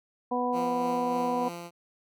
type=harmonic tone; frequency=246.9 Hz; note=B3; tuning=in tune; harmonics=1 / 2 / 3 / 4; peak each=-31 / -31 / -31 / -31 dBFS; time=0.31-1.49 s; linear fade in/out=10 ms
type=tone with tremolo; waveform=10% pulse; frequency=172.2 Hz; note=F3; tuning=24 cents flat; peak=-28 dBFS; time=0.52-1.71 s; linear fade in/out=50 ms; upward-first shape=sine; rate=3.3 Hz; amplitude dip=30%
effects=none